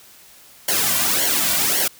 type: noise with flanger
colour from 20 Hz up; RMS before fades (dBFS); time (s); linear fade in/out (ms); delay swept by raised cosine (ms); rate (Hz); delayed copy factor
white; -19; 0.68-1.88; 5; 0.79 to 2.39; 1.8; -0.8
effects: white hiss -47 dBFS RMS until 1.99 s